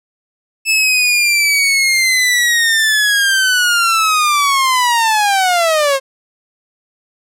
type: linear sweep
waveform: sawtooth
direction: down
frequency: 2626 to 528 Hz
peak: -7 dBFS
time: 0.65-6 s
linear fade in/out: 50 ms
effects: low-pass 12000 Hz 12 dB/octave